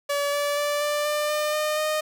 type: tone with pitch steps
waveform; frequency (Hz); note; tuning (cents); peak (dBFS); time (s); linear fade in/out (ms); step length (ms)
sawtooth; 572 / 578 / 584 / 590.1 / 596.3 / 602.5 / 608.8 / 615.2; D5 / D5 / D5 / D5 / D5 / D5 / D#5 / D#5; -46 / -28 / -10 / +8 / +26 / +44 / -38 / -20; -19; 0.09-2.01; 10; 240
effects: none